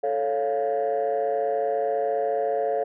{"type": "chord", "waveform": "sine", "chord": "A augmented", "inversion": "none", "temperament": "equal", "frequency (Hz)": [440, 554.4, 698.5], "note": ["A4", "C#5", "E#5"], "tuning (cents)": [0, 0, 0], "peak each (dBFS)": -25, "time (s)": [0.03, 2.84], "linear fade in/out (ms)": 10, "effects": ["tanh soft clip ceiling -17 dBFS"]}